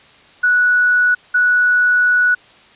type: tone bursts at uneven times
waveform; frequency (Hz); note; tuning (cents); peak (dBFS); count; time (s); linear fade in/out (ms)
sine; 1472; F#6; -9; -10; 2; 0.43-1.15 / 1.34-2.35; 10
effects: white hiss -46 dBFS RMS until 2.75 s + resampled to 8000 Hz